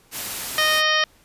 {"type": "noise", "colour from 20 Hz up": "white", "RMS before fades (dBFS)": -29, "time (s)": [0.11, 0.83], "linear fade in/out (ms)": 50}
{"type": "harmonic tone", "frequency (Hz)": 619, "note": "D#5", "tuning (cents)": -9, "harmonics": [1, 2, 3, 4, 5, 6, 7, 8, 9], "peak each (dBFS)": [-27, -24, -21, -28, -23, -29, -32, -33, -28], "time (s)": [0.58, 1.04], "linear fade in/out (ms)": 2}
{"effects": ["pink hiss -56 dBFS RMS until 1.24 s", "resampled to 32000 Hz"]}